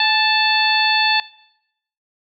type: harmonic tone with a mistuned harmonic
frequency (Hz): 880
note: A5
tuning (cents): 0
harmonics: 1 / 2 / 3 / 4 / 5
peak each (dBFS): -20 / -20 / -20 / -20 / -20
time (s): 0-1.2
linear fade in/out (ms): 2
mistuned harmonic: 1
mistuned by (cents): -37
effects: noise-tail reverb RT60 0.8 s tail -21 dB re dry